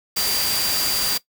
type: tone in noise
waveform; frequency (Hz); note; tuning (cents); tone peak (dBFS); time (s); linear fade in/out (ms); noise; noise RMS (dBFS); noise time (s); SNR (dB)
sine; 4734; D8; +13; -24; 0.16-1.18; 10; white; -23; 0.16-1.18; -4
effects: noise-tail reverb RT60 0.1 s tail -18 dB re dry